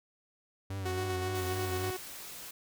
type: tone with vibrato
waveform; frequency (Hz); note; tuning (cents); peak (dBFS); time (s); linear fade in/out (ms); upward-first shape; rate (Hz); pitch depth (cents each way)
45% pulse; 93.9; F#2; +26; -35; 0.7-1.91; 5; sine; 3.6; 77
type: tone with tremolo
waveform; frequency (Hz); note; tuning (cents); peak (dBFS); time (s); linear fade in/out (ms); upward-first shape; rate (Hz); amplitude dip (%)
sawtooth; 370; F#4; 0; -29; 0.85-1.97; 10; square; 8.1; 25
type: noise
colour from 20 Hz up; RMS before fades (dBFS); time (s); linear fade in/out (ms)
white; -45; 1.35-2.51; 5
effects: none